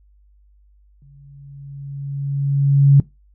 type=tone with exponential growth; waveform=sine; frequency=139.8 Hz; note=C#3; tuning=15 cents sharp; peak=-5 dBFS; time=1.02-3 s; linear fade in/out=2 ms; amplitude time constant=430 ms; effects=noise-tail reverb RT60 0.2 s tail -20 dB re dry + added 50 Hz sine -50 dBFS peak until 3.34 s